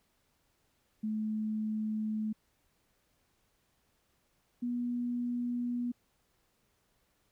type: tone pair in turn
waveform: sine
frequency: 216 / 242.5 Hz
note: A3 / B3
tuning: -32 / -31 cents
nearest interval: major second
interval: 201 cents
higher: second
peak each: -31 / -31 dBFS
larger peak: neither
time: 1.03-2.33 / 4.62-5.92 s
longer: neither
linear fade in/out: 10 ms
effects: pink hiss -74 dBFS RMS until 7.31 s